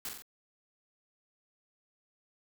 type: noise with echo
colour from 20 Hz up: white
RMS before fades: -38 dBFS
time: 0.05-0.09 s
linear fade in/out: 2 ms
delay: 44 ms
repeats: 3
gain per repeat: -4 dB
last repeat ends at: 0.222 s
effects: none